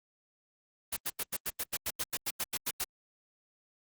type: noise bursts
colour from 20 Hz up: white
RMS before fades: -33 dBFS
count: 15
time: 0.92-2.844 s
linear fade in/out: 10 ms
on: 48 ms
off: 86 ms
effects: Opus 24 kbps